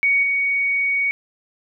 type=tone with level steps; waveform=sine; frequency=2239 Hz; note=C#7; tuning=17 cents sharp; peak=-14 / -17 dBFS; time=0.03-1.11 s; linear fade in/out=0 ms; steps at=0.23 s; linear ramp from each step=2 ms; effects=none